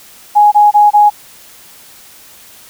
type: tone bursts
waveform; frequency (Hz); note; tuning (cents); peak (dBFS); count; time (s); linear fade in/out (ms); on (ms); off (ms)
sine; 832; G#5; +3; -3; 4; 0.35-1.102; 20; 170; 24
effects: white hiss -39 dBFS RMS until 2.69 s

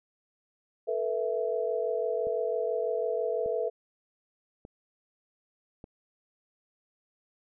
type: chord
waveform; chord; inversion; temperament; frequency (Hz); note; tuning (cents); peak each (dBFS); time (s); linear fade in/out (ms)
sine; A suspended second; none; equal with one note detuned; 440 / 486 / 659.3; A4 / B4 / E5; 0 / -28 / 0; -31 / -31 / -32; 0.87-3.7; 20
type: click train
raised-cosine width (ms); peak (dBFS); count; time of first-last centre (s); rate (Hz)
2; -31; 4; 2.27-5.841; 0.84
effects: none

